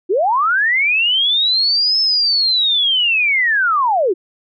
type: linear two-way sweep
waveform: sine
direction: up then down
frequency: 327.2 to 5274 to 327.2 Hz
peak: -12 dBFS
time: 0.09-4.14 s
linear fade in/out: 20 ms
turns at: 2 s
effects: none